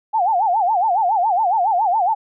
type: tone with vibrato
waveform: sine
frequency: 793 Hz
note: G5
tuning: 20 cents sharp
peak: -14 dBFS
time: 0.13-2.15 s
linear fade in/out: 20 ms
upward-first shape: sine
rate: 7.2 Hz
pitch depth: 230 cents each way
effects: none